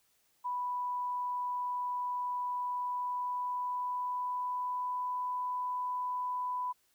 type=tone with pitch glide; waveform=sine; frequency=987.8 to 995.8 Hz; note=B5 to B5; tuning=0 to +14 cents; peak=-32 dBFS; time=0.44-6.73 s; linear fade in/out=20 ms; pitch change=+14 cents; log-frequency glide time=2.71-5.14 s; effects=white hiss -72 dBFS RMS until 6.94 s